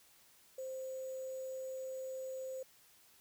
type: tone with sample-and-hold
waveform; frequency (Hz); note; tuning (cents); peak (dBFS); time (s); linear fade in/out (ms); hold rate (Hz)
sine; 523.3; C5; 0; -40; 0.58-2.63; 5; 7350
effects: white hiss -65 dBFS RMS until 3.2 s